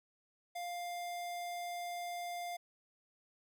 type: tone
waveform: square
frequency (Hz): 701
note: F5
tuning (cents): +6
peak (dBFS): -40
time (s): 0.55-2.57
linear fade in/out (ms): 10
effects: none